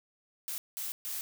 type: noise bursts at uneven times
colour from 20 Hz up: blue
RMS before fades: -37 dBFS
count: 3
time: 0.48-0.58 / 0.77-0.92 / 1.05-1.21 s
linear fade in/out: 0 ms
effects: none